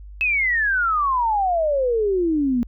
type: exponential sweep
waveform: sine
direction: down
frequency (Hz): 2624 to 233.1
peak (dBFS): -17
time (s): 0.21-2.63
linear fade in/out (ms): 0
effects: added 50 Hz sine -36 dBFS peak until 2.67 s